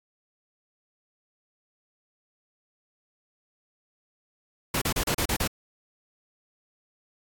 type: noise bursts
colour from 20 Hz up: pink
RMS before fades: -26 dBFS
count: 7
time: 4.74-5.476 s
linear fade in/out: 5 ms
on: 76 ms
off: 34 ms
effects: AAC 64 kbps